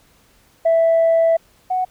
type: tone pair in turn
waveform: sine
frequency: 659.3 / 740 Hz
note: E5 / F#5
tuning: 0 / 0 cents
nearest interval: major second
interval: 200 cents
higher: second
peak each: -10 / -16 dBFS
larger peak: first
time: 0.65-1.37 / 1.7-1.85 s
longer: first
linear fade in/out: 10 ms
effects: tanh soft clip ceiling -9 dBFS + pink hiss -55 dBFS RMS until 1.9 s

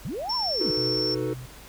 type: linear two-way sweep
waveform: sine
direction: up then down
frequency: 100.2 to 1028 to 115.6 Hz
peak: -29 dBFS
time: 0.05-0.71 s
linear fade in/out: 0 ms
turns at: 0.35 s
type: tone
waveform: sine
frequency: 5420 Hz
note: E8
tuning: 47 cents sharp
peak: -25 dBFS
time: 0.29-1.15 s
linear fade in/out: 10 ms
type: chord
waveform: triangle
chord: B dominant seventh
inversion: first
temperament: equal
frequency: 311.1 / 370 / 440 / 493.9 Hz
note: D#4 / F#4 / A4 / B4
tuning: 0 / 0 / 0 / 0 cents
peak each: -29 / -30 / -29 / -32 dBFS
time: 0.6-1.34 s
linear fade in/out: 10 ms
type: tone with tremolo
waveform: sine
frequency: 126.7 Hz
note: B2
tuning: 45 cents sharp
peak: -31 dBFS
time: 0.77-1.46 s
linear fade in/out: 5 ms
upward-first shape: triangle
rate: 2.6 Hz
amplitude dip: 55%
effects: added 50 Hz sine -49 dBFS peak until 1.68 s + pink hiss -47 dBFS RMS until 1.68 s

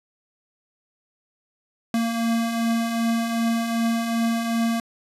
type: beating tone pair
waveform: square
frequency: 227.7 / 230.3 Hz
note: A#3 / A#3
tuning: -40 / -21 cents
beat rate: 2.6 Hz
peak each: -31 / -22 dBFS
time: 1.94-4.8 s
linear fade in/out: 2 ms
effects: resampled to 32000 Hz

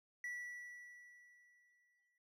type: tone with exponential decay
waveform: triangle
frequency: 1952 Hz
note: B6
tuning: 21 cents flat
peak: -39 dBFS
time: 0.24-2.18 s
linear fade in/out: 2 ms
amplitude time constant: 420 ms
effects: none

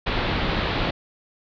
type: low-pass noise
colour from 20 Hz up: pink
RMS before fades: -24 dBFS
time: 0.06-0.91 s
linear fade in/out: 10 ms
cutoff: 4200 Hz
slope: 48 dB/octave
effects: none

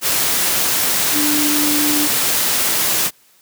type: tone in noise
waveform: sine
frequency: 297 Hz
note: D4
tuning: 20 cents sharp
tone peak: -18 dBFS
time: 1.12-2.09 s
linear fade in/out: 50 ms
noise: white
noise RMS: -17 dBFS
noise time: 0.01-3.11 s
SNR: -4 dB
effects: white hiss -53 dBFS RMS until 3.41 s + high-pass 100 Hz 12 dB/octave

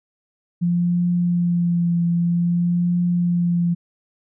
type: tone with vibrato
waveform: sine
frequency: 173.3 Hz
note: F3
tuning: 13 cents flat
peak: -16 dBFS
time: 0.61-3.75 s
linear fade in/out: 20 ms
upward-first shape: triangle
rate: 0.52 Hz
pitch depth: 25 cents each way
effects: none

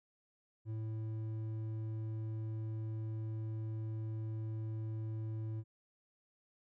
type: tone with hard clipping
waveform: sine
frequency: 110 Hz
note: A2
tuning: in tune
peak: -39 dBFS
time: 0.65-5.64 s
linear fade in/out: 50 ms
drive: 6 dB
effects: none

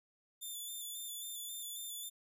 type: tone with vibrato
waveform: 5% pulse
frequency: 3520 Hz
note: A7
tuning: in tune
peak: -35 dBFS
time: 0.41-2.1 s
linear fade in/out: 20 ms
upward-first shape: square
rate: 3.7 Hz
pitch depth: 30 cents each way
effects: none

